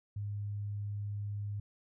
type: tone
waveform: sine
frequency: 102.6 Hz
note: G#2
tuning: 21 cents flat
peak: -35 dBFS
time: 0.16-1.6 s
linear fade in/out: 5 ms
effects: none